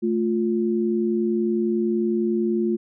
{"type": "tone pair together", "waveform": "sine", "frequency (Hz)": [220, 350.9], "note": ["A3", "F4"], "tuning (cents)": [0, 8], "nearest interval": "minor sixth", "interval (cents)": 808, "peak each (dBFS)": [-22, -22], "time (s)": [0.02, 2.77], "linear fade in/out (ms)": 20, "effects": []}